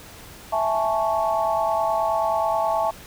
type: chord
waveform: sine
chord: A major seventh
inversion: second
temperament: equal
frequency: 659.3 / 830.6 / 880 / 1108.7 Hz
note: E5 / G#5 / A5 / C#6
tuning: 0 / 0 / 0 / 0 cents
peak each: -23 / -27 / -24 / -28 dBFS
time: 0.52-2.91 s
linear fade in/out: 10 ms
effects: pink hiss -43 dBFS RMS until 3.06 s